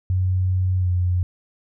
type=tone with pitch glide; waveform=sine; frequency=92.5 to 89.92 Hz; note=F#2 to F#2; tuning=0 to -49 cents; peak=-17 dBFS; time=0.1-1.23 s; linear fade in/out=0 ms; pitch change=-49 cents; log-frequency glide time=0.78-0.89 s; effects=none